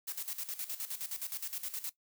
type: noise with tremolo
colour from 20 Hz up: blue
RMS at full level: -38 dBFS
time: 0.07-1.9 s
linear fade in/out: 10 ms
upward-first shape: square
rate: 9.6 Hz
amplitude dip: 75%
effects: noise-tail reverb RT60 0.1 s tail -17 dB re dry